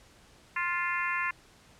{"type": "harmonic tone with a mistuned harmonic", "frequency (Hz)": 350, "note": "F4", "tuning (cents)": 4, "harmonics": [3, 4, 5, 6, 7, 8], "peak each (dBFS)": [-33, -37, -33, -34, -39, -41], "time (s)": [0.56, 1.31], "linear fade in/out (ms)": 5, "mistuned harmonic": 8, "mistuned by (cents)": -53, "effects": ["pink hiss -58 dBFS RMS until 1.79 s", "low-pass 9000 Hz 12 dB/octave"]}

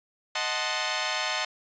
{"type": "chord", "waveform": "10% pulse", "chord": "D# diminished seventh", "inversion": "none", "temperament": "equal", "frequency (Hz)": [622.3, 740, 880, 1046.5], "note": ["D#5", "F#5", "A5", "C6"], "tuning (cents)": [0, 0, 0, 0], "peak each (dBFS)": -24, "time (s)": [0.35, 1.45], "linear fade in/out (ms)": 5, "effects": ["resampled to 16000 Hz"]}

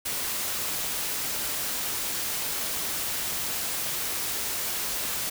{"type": "noise", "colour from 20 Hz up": "white", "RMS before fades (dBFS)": -30, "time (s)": [0.05, 5.3], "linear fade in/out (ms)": 10, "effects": []}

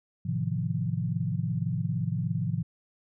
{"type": "chord", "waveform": "sine", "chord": "F dominant seventh", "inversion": "first", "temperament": "just", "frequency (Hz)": [109.13, 130.96, 157.15, 174.61], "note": ["A2", "C3", "Eb3", "F3"], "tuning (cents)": [-14, 2, 18, 0], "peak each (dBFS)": -32, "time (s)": [0.25, 2.63], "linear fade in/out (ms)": 10, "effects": []}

